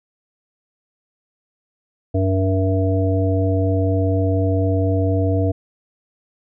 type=harmonic tone with a mistuned harmonic; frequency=94.6 Hz; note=F#2; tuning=39 cents sharp; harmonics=1 / 3 / 5 / 7; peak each=-17 / -22 / -24 / -25 dBFS; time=2.14-5.52 s; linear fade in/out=10 ms; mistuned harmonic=3; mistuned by=+25 cents; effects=none